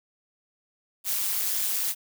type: noise with amplitude modulation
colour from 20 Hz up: blue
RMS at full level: -23 dBFS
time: 1.04-1.95 s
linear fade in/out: 50 ms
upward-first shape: sine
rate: 201 Hz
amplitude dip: 100%
effects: none